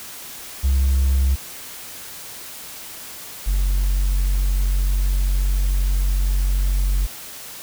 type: tone pair in turn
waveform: triangle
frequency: 66.7 / 46.56 Hz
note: C2 / F#1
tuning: +34 / +12 cents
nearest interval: tritone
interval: 622 cents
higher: first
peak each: -11 / -13 dBFS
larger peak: first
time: 0.63-1.36 / 3.46-7.07 s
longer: second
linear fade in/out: 20 ms
effects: tanh soft clip ceiling -10 dBFS + white hiss -36 dBFS RMS until 7.62 s